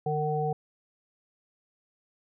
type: tone cluster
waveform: sine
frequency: 151 / 457.4 / 753 Hz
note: D3 / A#4 / F#5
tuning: +48 / -33 / +30 cents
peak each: -30 dBFS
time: 0.06-0.53 s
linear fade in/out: 5 ms
effects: none